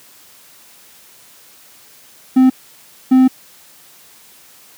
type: tone bursts at uneven times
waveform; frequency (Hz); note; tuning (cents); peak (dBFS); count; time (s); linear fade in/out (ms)
triangle; 259; C4; -17; -4; 2; 2.36-2.5 / 3.11-3.28; 10
effects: white hiss -45 dBFS RMS until 4.77 s + high-pass 100 Hz 12 dB/octave